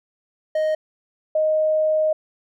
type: tone pair in turn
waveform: triangle / sine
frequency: 622.3 / 622.3 Hz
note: D#5 / D#5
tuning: 0 / 0 cents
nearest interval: unison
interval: 0 cents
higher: neither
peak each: -16 dBFS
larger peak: neither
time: 0.55-0.75 / 1.35-2.13 s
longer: second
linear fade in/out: 5 ms
effects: none

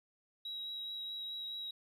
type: tone with vibrato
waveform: triangle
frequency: 3853 Hz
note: B7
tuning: 44 cents flat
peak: -37 dBFS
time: 0.45-1.71 s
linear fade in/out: 5 ms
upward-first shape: triangle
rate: 4.7 Hz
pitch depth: 13 cents each way
effects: tanh soft clip ceiling -37 dBFS

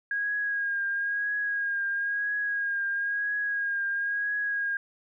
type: tone with vibrato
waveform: sine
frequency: 1635 Hz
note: G#6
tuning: 28 cents flat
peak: -26 dBFS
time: 0.11-4.77 s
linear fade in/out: 2 ms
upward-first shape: triangle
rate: 1 Hz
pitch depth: 37 cents each way
effects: none

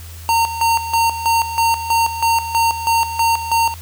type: tone with tremolo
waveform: square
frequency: 917 Hz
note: A#5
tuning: 29 cents flat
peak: -13 dBFS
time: 0.29-3.74 s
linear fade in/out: 0 ms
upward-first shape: square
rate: 3.1 Hz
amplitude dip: 70%
effects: added 83 Hz sine -32 dBFS peak until 3.81 s + white hiss -40 dBFS RMS until 3.81 s

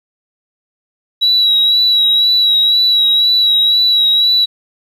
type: tone with vibrato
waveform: sine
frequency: 3892 Hz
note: B7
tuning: 26 cents flat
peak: -7 dBFS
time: 1.21-4.46 s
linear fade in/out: 20 ms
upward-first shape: sine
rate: 2 Hz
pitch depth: 31 cents each way
effects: tanh soft clip ceiling -4 dBFS + 8-bit

